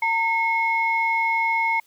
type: tone pair together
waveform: sine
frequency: 912.8 / 2171 Hz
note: A#5 / C#7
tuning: -37 / -37 cents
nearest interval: octave + minor third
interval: 1500 cents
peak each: -21 dBFS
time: 0.02-1.8 s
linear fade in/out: 5 ms
effects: tanh soft clip ceiling -11 dBFS + white hiss -60 dBFS RMS until 1.86 s